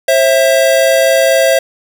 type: tone pair together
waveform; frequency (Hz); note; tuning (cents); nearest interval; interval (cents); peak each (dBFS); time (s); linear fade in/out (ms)
square; 535.1 / 659.3; C5 / E5; +39 / 0; major third; 361; -11; 0.08-1.59; 5
effects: none